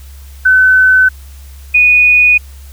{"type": "tone pair in turn", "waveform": "sine", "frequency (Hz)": [1516, 2475], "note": ["F#6", "D#7"], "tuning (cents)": [42, -10], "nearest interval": "minor sixth", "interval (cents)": 848, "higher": "second", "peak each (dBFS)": -4, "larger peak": "neither", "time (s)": [[0.45, 1.09], [1.74, 2.38]], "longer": "neither", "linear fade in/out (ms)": 10, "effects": ["added 68 Hz sine -30 dBFS peak until 2.72 s", "white hiss -43 dBFS RMS until 2.72 s"]}